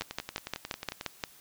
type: two click trains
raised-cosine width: 0.2 ms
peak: -14 / -19 dBFS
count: 8 / 12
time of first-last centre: 0.01-1.238 / 0.02-1.011 s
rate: 5.7 / 11.1 Hz
effects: white hiss -56 dBFS RMS until 1.4 s